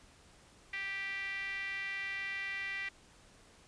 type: tone with band-pass filter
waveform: 5% pulse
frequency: 392 Hz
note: G4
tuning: in tune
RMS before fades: -39 dBFS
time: 0.73-2.89 s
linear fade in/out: 5 ms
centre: 2100 Hz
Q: 7.9
effects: pink hiss -61 dBFS RMS until 3.67 s + resampled to 22050 Hz